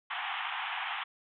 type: band-pass noise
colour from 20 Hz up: pink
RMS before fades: -36 dBFS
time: 0.1-1.04 s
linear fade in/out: 10 ms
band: 740 to 3400 Hz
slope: 96 dB/octave
effects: none